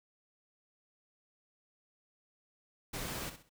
pink noise with echo, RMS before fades -40 dBFS, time 2.93-3.3 s, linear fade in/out 10 ms, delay 65 ms, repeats 3, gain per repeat -10 dB, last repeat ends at 3.495 s, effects none

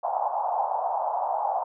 pink band-pass noise, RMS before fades -27 dBFS, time 0.03-1.64 s, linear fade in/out 10 ms, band 690 to 910 Hz, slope 48 dB/octave, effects none

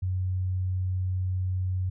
sine tone, 92.5 Hz, F#2, in tune, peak -25 dBFS, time 0.02-1.9 s, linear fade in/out 10 ms, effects none

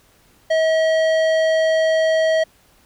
triangle tone with tanh clipping, 640 Hz, D#5, 49 cents sharp, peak -16 dBFS, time 0.5-2.44 s, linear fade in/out 10 ms, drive 18 dB, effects pink hiss -55 dBFS RMS until 2.85 s

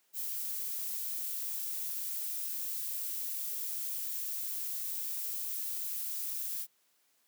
violet noise, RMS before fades -37 dBFS, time 0.13-6.67 s, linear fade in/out 50 ms, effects white hiss -72 dBFS RMS until 7.27 s + high-pass 200 Hz 12 dB/octave

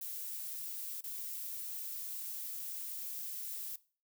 violet noise with dropouts, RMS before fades -42 dBFS, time 0.01-3.76 s, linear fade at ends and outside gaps 5 ms, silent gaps 1.009-1.039 s, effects noise-tail reverb RT60 0.4 s tail -20 dB re dry

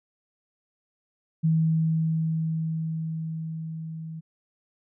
sine tone with level ramp, 160.7 Hz, E3, 44 cents flat, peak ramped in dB -18 to -34 dBFS, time 1.43-4.21 s, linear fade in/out 20 ms, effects none

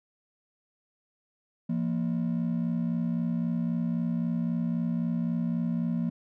triangle ring-modulated tone, 202.1 Hz, G#3, 47 cents flat, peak -20 dBFS, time 1.69-6.1 s, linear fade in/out 10 ms, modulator 31.9 Hz, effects tanh soft clip ceiling -19 dBFS

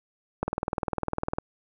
click train, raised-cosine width 1 ms, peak -12 dBFS, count 20, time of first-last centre 0.43-1.385 s, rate 19.9 Hz, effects none

